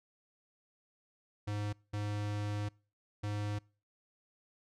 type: tone bursts at uneven times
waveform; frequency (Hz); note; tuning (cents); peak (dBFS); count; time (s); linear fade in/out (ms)
square; 103.83; G#2; 0; -35; 3; 1.47-1.73 / 1.93-2.69 / 3.23-3.59; 10
effects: noise-tail reverb RT60 0.4 s tail -26 dB re dry + low-pass 7000 Hz 12 dB/octave